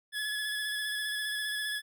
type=tone with vibrato; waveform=25% pulse; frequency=1703 Hz; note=G#6; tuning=43 cents sharp; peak=-28 dBFS; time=0.12-1.82 s; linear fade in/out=50 ms; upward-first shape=square; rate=15 Hz; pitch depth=20 cents each way; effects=none